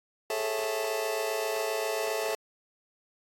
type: chord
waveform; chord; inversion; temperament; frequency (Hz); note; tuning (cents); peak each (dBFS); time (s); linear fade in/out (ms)
sawtooth; A major seventh; third; just; 412.5 / 440 / 550 / 660; G#4 / A4 / C#5 / E5; -12 / 0 / -14 / +2; -33 / -28 / -32 / -29; 0.3-2.35; 2
effects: AAC 64 kbps